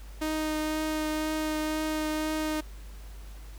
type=tone with vibrato; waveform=sawtooth; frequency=310 Hz; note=D#4; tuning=6 cents flat; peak=-24 dBFS; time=0.21-2.61 s; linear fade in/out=10 ms; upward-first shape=triangle; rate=2 Hz; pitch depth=12 cents each way; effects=added 50 Hz sine -41 dBFS peak until 3.58 s + pink hiss -54 dBFS RMS until 3.58 s